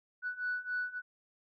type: beating tone pair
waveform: sine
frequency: 1480 / 1483.6 Hz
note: F#6 / F#6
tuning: 0 / +4 cents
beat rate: 3.6 Hz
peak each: -37 / -35 dBFS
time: 0.22-1.02 s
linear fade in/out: 50 ms
effects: tanh soft clip ceiling -27 dBFS